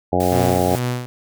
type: harmonic tone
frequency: 90.6 Hz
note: F#2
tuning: 36 cents flat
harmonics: 1 / 2 / 3 / 4 / 5 / 6 / 7 / 8 / 9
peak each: -24 / -24 / -24 / -24 / -24 / -24 / -24 / -24 / -24 dBFS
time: 0.12-0.76 s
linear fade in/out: 10 ms
type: noise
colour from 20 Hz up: white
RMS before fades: -32 dBFS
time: 0.2-0.79 s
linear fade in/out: 2 ms
type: tone with tremolo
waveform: sawtooth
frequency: 123.47 Hz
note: B2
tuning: in tune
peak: -15 dBFS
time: 0.32-1.06 s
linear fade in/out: 0 ms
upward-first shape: sine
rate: 2.3 Hz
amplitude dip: 75%
effects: none